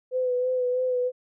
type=tone with vibrato; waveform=sine; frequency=503 Hz; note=B4; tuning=32 cents sharp; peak=-22 dBFS; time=0.11-1.12 s; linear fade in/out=50 ms; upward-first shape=sine; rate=3.1 Hz; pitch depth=29 cents each way; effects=none